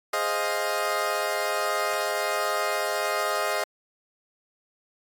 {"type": "chord", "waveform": "20% pulse", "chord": "F minor seventh", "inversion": "first", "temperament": "equal", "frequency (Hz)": [415.3, 523.3, 622.3, 698.5], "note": ["Ab4", "C5", "Eb5", "F5"], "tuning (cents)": [0, 0, 0, 0], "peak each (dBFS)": [-27, -27, -23, -26], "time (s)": [0.13, 3.64], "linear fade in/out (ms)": 5, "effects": ["AAC 64 kbps"]}